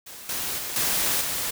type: noise with level steps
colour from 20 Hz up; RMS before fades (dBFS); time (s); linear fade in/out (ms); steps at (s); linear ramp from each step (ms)
white; -41 / -29 / -32 / -24 / -28; 0.06-1.51; 10; 0.29 / 0.58 / 0.76 / 1.21; 2
effects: none